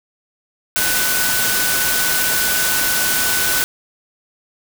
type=tone in noise; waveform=sine; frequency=1496 Hz; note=F#6; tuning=19 cents sharp; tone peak=-22 dBFS; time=0.76-3.64 s; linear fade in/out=0 ms; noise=white; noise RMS=-18 dBFS; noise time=0.76-3.64 s; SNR=-7 dB; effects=none